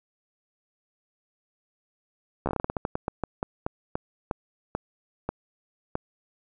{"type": "slowing click train", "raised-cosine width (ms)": 1, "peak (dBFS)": -13, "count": 21, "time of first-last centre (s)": [2.46, 5.954], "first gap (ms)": 13, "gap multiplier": 1.23, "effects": []}